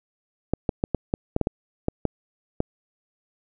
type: clicks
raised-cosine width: 2 ms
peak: -8 dBFS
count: 11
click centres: 0.536 / 0.692 / 0.839 / 0.947 / 1.139 / 1.364 / 1.413 / 1.471 / 1.884 / 2.053 / 2.604 s
effects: none